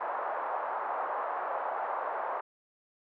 pink band-pass noise, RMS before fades -34 dBFS, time 0-2.41 s, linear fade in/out 10 ms, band 640 to 1200 Hz, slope 24 dB/octave, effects none

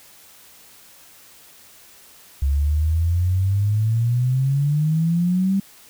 sine exponential sweep, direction up, 67.7 to 197.9 Hz, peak -16 dBFS, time 2.42-5.6 s, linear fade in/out 5 ms, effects white hiss -48 dBFS RMS until 5.89 s

